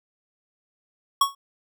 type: tone with exponential decay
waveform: square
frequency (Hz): 1108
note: C#6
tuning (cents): -1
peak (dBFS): -13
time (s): 1.21-1.35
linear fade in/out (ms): 5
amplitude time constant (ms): 30
effects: none